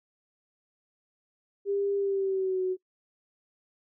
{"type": "tone with pitch glide", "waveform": "sine", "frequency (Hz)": [400, 371.1], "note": ["G4", "F#4"], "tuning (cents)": [35, 5], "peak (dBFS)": -25, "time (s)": [1.65, 2.77], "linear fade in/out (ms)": 50, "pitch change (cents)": -130, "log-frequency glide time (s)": [1.97, 2.62], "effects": ["noise-tail reverb RT60 0.1 s tail -23 dB re dry"]}